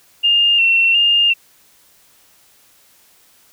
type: tone with vibrato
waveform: sine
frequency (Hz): 2765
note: F7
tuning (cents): -18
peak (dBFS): -10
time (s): 0.23-1.34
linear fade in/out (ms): 20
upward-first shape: square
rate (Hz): 1.4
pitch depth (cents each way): 33
effects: white hiss -52 dBFS RMS until 3.52 s